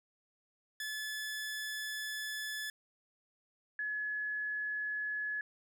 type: tone pair in turn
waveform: sawtooth / sine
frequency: 1725 / 1700.3 Hz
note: A6 / G#6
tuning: -35 / +40 cents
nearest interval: unison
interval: 25 cents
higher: first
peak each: -34 / -34 dBFS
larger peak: neither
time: 0.8-2.7 / 3.79-5.41 s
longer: first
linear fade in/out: 2 ms
effects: none